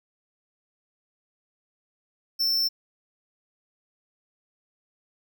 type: tone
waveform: square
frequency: 5370 Hz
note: E8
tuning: 31 cents sharp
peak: -22 dBFS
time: 2.39-2.69 s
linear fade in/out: 20 ms
effects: none